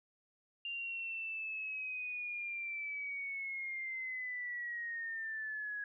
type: linear sweep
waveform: sine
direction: down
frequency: 2794 to 1661.2 Hz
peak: -38 dBFS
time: 0.65-5.84 s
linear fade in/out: 2 ms
effects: none